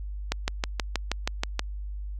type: click train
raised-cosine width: 0.2 ms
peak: -8 dBFS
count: 9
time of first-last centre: 0.32-1.594 s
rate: 6.28 Hz
effects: added 50 Hz sine -32 dBFS peak until 2.19 s